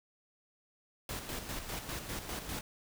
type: noise with tremolo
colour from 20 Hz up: pink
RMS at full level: -39 dBFS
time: 1.09-2.61 s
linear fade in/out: 2 ms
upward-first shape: square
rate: 5 Hz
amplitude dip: 50%
effects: none